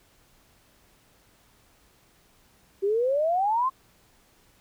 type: exponential sweep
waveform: sine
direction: up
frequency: 382.9 to 1081 Hz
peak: -21 dBFS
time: 2.82-3.7 s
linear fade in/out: 20 ms
effects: pink hiss -61 dBFS RMS until 4.6 s